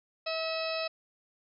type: harmonic tone with a mistuned harmonic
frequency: 645 Hz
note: E5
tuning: 38 cents flat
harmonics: 1 / 2 / 3 / 4 / 5 / 6 / 7 / 8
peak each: -33 / -40 / -46 / -38 / -50 / -40 / -45 / -41 dBFS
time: 0.26-0.88 s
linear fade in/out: 10 ms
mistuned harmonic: 6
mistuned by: +43 cents
effects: none